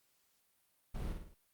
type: noise with echo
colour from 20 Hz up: brown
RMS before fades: -40 dBFS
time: 0.94-1.13 s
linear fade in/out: 10 ms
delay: 54 ms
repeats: 4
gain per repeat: -5 dB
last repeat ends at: 1.346 s
effects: white hiss -75 dBFS RMS until 1.53 s + Opus 48 kbps